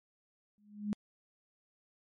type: tone with exponential growth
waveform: sine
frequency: 207.7 Hz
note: G#3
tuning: in tune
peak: -28 dBFS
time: 0.58-0.93 s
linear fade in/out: 0 ms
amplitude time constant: 74 ms
effects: MP3 48 kbps